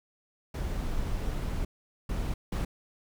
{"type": "noise bursts at uneven times", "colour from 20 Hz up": "brown", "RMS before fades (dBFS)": -31, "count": 3, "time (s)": [[0.54, 1.65], [2.09, 2.34], [2.52, 2.65]], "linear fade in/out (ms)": 5, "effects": []}